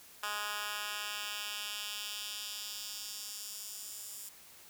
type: tone with high-pass filter sweep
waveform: 10% pulse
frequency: 207.7 Hz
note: G#3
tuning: in tune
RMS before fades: -41 dBFS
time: 0.23-4.29 s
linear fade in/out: 2 ms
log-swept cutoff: 1400 to 8400 Hz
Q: 1.3
effects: white hiss -56 dBFS RMS until 4.69 s